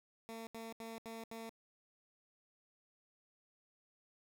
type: tone bursts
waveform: 15% pulse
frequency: 226.4 Hz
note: A3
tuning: 50 cents sharp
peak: -39 dBFS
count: 5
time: 0.29-1.494 s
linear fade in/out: 0 ms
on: 180 ms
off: 76 ms
effects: none